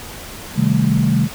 sine chord, A half-diminished seventh, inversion first, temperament equal, 130.81 / 155.56 / 196 / 220 Hz, C3 / Eb3 / G3 / A3, 0 / 0 / 0 / 0 cents, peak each -18 dBFS, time 0.55-1.29 s, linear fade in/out 50 ms, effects pink hiss -33 dBFS RMS until 1.34 s

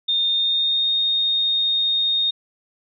sine tone with pitch glide, 3644 to 3695 Hz, A#7 to A#7, -40 to -16 cents, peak -17 dBFS, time 0.08-2.31 s, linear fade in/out 10 ms, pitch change +24 cents, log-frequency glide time 0.29-0.9 s, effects none

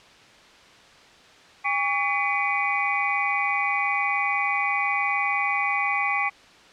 sine tone cluster, 809 / 1130 / 2017 / 2278 / 2444 Hz, G#5 / C#6 / B6 / C#7 / D#7, -46 / +33 / +36 / +47 / -32 cents, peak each -28 / -28 / -27 / -27 / -30 dBFS, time 1.64-6.3 s, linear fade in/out 20 ms, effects white hiss -50 dBFS RMS until 6.72 s + low-pass 4000 Hz 12 dB/octave

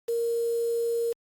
sine tone with quantisation, 466.2 Hz, A#4, in tune, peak -24 dBFS, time 0.08-1.13 s, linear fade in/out 10 ms, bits 7, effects Opus 48 kbps

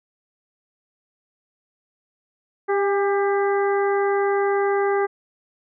harmonic tone with a mistuned harmonic, 397.8 Hz, G4, 25 cents sharp, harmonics 1 / 2 / 3 / 4 / 5, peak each -19 / -25 / -29 / -31 / -33 dBFS, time 2.68-5.07 s, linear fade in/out 20 ms, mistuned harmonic 2, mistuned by +30 cents, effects none

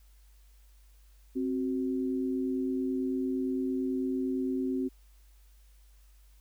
sine tone pair together, 263 / 371.9 Hz, C4 / F#4, +9 / +9 cents, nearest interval tritone, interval 600 cents, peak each -29 / -34 dBFS, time 1.35-4.89 s, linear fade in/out 20 ms, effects added 50 Hz sine -55 dBFS peak until 6.4 s + white hiss -68 dBFS RMS until 6.4 s

